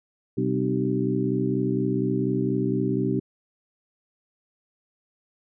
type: harmonic tone with a mistuned harmonic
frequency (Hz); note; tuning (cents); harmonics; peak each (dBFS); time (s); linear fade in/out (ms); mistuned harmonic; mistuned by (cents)
64.2; C2; -32; 2 / 3 / 4 / 5 / 6; -28 / -28 / -28 / -28 / -28; 0.37-3.2; 10; 5; -70
effects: none